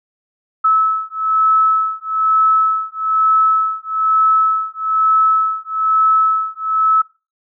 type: beating tone pair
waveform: sine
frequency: 1300 / 1301.1 Hz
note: E6 / E6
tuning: -24 / -23 cents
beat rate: 1.1 Hz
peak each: -15 dBFS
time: 0.64-7.02 s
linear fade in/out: 10 ms
effects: noise-tail reverb RT60 0.3 s tail -21 dB re dry